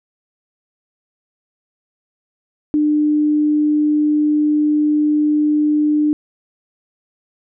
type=tone; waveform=sine; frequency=300 Hz; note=D4; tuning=37 cents sharp; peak=-12 dBFS; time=2.74-6.13 s; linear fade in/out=0 ms; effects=none